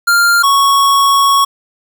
square tone pair in turn, 1396.9 / 1108.7 Hz, F6 / C#6, 0 / 0 cents, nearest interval major third, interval 400 cents, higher first, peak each -8 dBFS, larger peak neither, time 0.07-0.43 / 0.43-1.45 s, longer second, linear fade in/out 10 ms, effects 7-bit

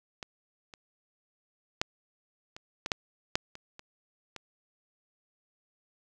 clicks, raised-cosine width 0.2 ms, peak -21 / -29 / -9 / -26 / -16 / -9 / -8 / -27 / -28 / -23 dBFS, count 10, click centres 0.228 / 0.738 / 1.815 / 2.565 / 2.861 / 2.918 / 3.355 / 3.554 / 3.794 / 4.363 s, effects none

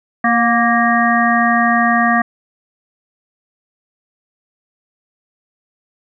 harmonic tone with a mistuned harmonic, 233.1 Hz, A#3, in tune, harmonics 1 / 3 / 5 / 7 / 8, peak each -16 / -16 / -17 / -21 / -17 dBFS, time 0.24-2.22 s, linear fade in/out 5 ms, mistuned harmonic 3, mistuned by +32 cents, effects none

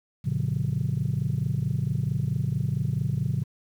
sine chord, G major seventh, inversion none, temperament just, 98 / 122.5 / 147 / 183.75 Hz, G2 / B2 / D3 / F#3, 0 / -14 / +2 / -12 cents, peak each -31 / -26 / -27 / -32 dBFS, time 0.24-3.44 s, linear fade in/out 20 ms, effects tanh soft clip ceiling -17 dBFS + 9-bit

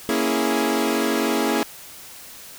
sawtooth chord, A# half-diminished seventh, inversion none, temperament equal, 233.1 / 277.2 / 329.6 / 415.3 Hz, A#3 / C#4 / E4 / G#4, 0 / 0 / 0 / 0 cents, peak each -21 dBFS, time 0.09-1.63 s, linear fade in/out 0 ms, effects white hiss -41 dBFS RMS until 2.58 s

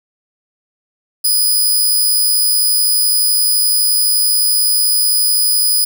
5% pulse tone with amplitude modulation, 4978 Hz, D#8, in tune, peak -3 dBFS, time 1.24-5.85 s, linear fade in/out 10 ms, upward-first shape sine, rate 91.6 Hz, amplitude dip 25%, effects none

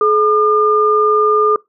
sine tone pair together, 426.7 / 1207 Hz, G#4 / D6, +47 / +47 cents, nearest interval octave + tritone, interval 1800 cents, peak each -12 dBFS, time 0.01-1.56 s, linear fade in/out 2 ms, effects noise-tail reverb RT60 0.2 s tail -23 dB re dry

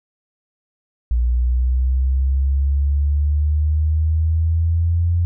sine linear sweep, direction up, 59 to 86.7 Hz, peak -14 dBFS, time 1.11-5.25 s, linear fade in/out 0 ms, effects none

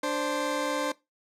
20% pulse tone pair together, 293.7 / 523.3 Hz, D4 / C5, 0 / 0 cents, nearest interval minor seventh, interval 1000 cents, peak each -25 dBFS, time 0.03-0.92 s, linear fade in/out 5 ms, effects noise-tail reverb RT60 0.2 s tail -19 dB re dry + low-pass 10000 Hz 12 dB/octave

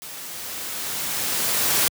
white noise with level ramp, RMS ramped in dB -37 to -19 dBFS, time 0.02-1.88 s, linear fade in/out 0 ms, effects high-pass 80 Hz 12 dB/octave

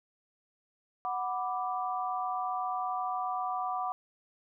sine chord, B minor, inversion second, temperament equal, 740 / 987.8 / 1174.7 Hz, F#5 / B5 / D6, 0 / 0 / 0 cents, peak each -33 / -38 / -35 dBFS, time 1.05-3.92 s, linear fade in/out 0 ms, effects none

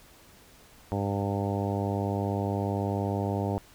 harmonic tone, 100 Hz, G2, 35 cents sharp, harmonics 1 / 2 / 3 / 4 / 5 / 6 / 7 / 8 / 9, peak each -30 / -33 / -35 / -36 / -37 / -38 / -38 / -39 / -40 dBFS, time 0.92-3.58 s, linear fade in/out 0 ms, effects pink hiss -55 dBFS RMS until 3.74 s

